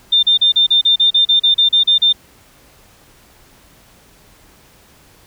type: tone bursts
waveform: sine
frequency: 3603 Hz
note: A7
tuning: 40 cents sharp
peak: -8 dBFS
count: 14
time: 0.12-2.128 s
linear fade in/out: 10 ms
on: 110 ms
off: 36 ms
effects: pink hiss -48 dBFS RMS until 5.26 s